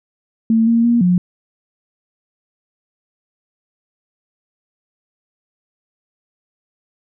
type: tone with pitch steps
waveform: sine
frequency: 225 / 231.4 / 236.6 / 178.9 Hz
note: A3 / A#3 / A#3 / F3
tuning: +39 / -13 / +26 / +42 cents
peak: -10 dBFS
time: 0.5-1.18 s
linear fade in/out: 2 ms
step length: 170 ms
effects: none